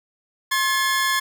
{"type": "tone pair together", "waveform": "sawtooth", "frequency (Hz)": [1067, 1715.9], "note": ["C6", "A6"], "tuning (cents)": [34, -44], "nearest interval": "minor sixth", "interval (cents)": 822, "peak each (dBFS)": [-18, -18], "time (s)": [0.51, 1.2], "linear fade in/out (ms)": 10, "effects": []}